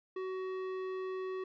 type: tone with tanh clipping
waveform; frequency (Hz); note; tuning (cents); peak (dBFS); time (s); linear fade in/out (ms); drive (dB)
triangle; 375.2; F#4; +24; -38; 0.16-1.44; 5; 18
effects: none